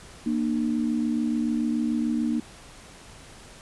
sine tone pair together, 234.8 / 301.7 Hz, A#3 / D4, +13 / +47 cents, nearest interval major third, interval 434 cents, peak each -24 / -27 dBFS, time 0.26-2.4 s, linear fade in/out 5 ms, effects pink hiss -47 dBFS RMS until 3.61 s + resampled to 24000 Hz

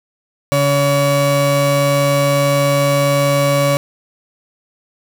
35% pulse tone pair together, 141.6 / 566.4 Hz, C#3 / C#5, +37 / +37 cents, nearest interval 2 octaves, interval 2400 cents, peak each -14 dBFS, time 0.52-3.77 s, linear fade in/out 0 ms, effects none

